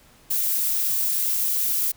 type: noise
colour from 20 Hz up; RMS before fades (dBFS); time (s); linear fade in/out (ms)
violet; -23; 0.3-1.92; 10
effects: pink hiss -54 dBFS RMS until 1.96 s